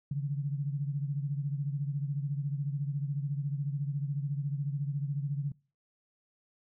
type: beating tone pair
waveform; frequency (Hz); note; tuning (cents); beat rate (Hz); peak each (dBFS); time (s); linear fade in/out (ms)
sine; 140 / 154; C#3 / D#3; +18 / -17; 14; -31 / -37; 0.11-5.52; 5
effects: noise-tail reverb RT60 0.4 s tail -25 dB re dry